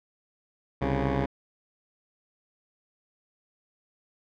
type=tone pair together; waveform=10% pulse; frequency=65.41 / 138.59 Hz; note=C2 / C#3; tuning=0 / 0 cents; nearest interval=octave + minor second; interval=1300 cents; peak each=-19 dBFS; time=0.81-1.26 s; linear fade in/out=10 ms; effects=low-pass 2000 Hz 12 dB/octave